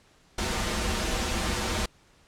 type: noise with comb filter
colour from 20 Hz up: pink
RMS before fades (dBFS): -28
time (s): 0.38-1.86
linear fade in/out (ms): 5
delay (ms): 7.1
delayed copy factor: -0.8
effects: pink hiss -60 dBFS RMS until 2.27 s + low-pass 8000 Hz 12 dB/octave